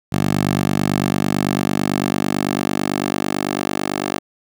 10% pulse tone with high-pass filter sweep, 49 Hz, G1, in tune, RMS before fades -20 dBFS, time 0.12-4.19 s, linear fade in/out 10 ms, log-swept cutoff 140 to 360 Hz, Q 1.2, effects none

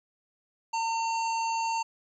harmonic tone with a mistuned harmonic, 909 Hz, A#5, 44 cents flat, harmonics 1 / 3 / 5 / 7 / 8, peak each -27 / -37 / -41 / -44 / -45 dBFS, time 0.73-1.83 s, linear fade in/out 10 ms, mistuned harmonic 8, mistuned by -17 cents, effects 11-bit

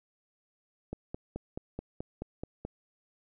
click train, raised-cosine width 2 ms, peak -23 dBFS, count 9, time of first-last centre 0.93-2.65 s, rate 4.65 Hz, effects none

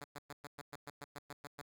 5% pulse tone bursts, 144.4 Hz, D3, 29 cents flat, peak -34 dBFS, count 12, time 0.01-1.616 s, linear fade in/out 5 ms, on 33 ms, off 110 ms, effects none

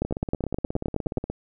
two click trains, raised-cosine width 2 ms, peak -16 / -11 dBFS, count 22 / 12, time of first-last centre 0.05-1.3 / 0.02-1.173 s, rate 16.8 / 9.54 Hz, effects none

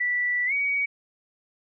sine tone with pitch glide, 1964 to 2256 Hz, B6 to C#7, -10 to +30 cents, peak -22 dBFS, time 0-0.86 s, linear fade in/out 10 ms, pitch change +240 cents, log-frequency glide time 0.46-0.53 s, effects none

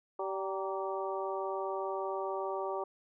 harmonic tone with a mistuned harmonic, 193.1 Hz, G3, 26 cents flat, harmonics 2 / 3 / 4 / 5 / 6, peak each -37 / -39 / -40 / -41 / -42 dBFS, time 0.19-2.84 s, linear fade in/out 5 ms, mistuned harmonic 5, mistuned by -57 cents, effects none

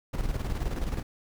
brown noise with tremolo, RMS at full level -28 dBFS, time 0.13-1.03 s, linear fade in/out 10 ms, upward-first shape square, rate 19 Hz, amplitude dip 55%, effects none

